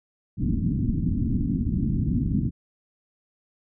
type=low-pass noise; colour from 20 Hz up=white; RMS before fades=-24 dBFS; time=0.37-2.51 s; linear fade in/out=50 ms; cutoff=270 Hz; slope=48 dB/octave; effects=none